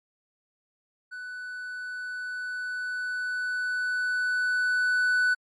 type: tone with level ramp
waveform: triangle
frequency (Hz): 1491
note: F#6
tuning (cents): +13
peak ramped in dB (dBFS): -34 to -18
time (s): 1.11-5.35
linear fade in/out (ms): 20
effects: MP3 48 kbps